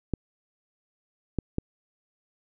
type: clicks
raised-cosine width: 3 ms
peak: -13 dBFS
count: 3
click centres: 0.137 / 1.387 / 1.584 s
effects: none